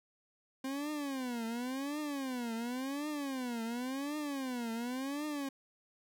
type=tone with vibrato; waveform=40% pulse; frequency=261.6 Hz; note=C4; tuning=in tune; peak=-35 dBFS; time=0.64-5.49 s; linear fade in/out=5 ms; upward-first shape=triangle; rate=0.92 Hz; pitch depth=270 cents each way; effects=none